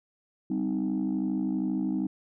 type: chord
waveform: sine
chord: C minor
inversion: second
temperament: equal with one note detuned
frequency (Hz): 196 / 258.5 / 311.1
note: G3 / C4 / Eb4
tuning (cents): 0 / -21 / 0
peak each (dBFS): -29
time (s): 0.5-2.07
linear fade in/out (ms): 5
effects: tanh soft clip ceiling -21 dBFS